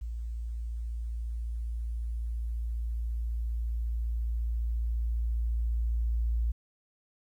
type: tone with level ramp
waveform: sine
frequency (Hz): 57.3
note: A#1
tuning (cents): -29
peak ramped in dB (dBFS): -33 to -25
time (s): 0.01-6.52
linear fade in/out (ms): 10
effects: 11-bit